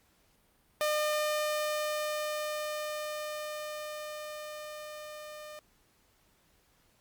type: tone with level ramp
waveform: sawtooth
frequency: 605 Hz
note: D#5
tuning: 49 cents flat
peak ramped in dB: -23 to -40 dBFS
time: 0.81-5.59 s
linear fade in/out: 0 ms
effects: pink hiss -68 dBFS RMS until 7 s + Opus 48 kbps